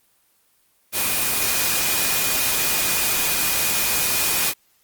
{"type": "tone in noise", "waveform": "sine", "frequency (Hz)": 2460, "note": "D#7", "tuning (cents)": -20, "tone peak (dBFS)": -30, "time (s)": [0.92, 4.54], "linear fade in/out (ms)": 50, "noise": "white", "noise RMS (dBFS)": -21, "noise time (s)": [0.92, 4.54], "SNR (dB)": -12, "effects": ["white hiss -62 dBFS RMS until 4.83 s", "Opus 24 kbps"]}